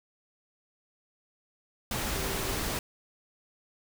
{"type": "tone in noise", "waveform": "sine", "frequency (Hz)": 390, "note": "G4", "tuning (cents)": -9, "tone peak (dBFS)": -39, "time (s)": [2.16, 2.54], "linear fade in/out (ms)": 2, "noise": "pink", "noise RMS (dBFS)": -32, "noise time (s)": [1.91, 2.79], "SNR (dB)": -10, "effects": []}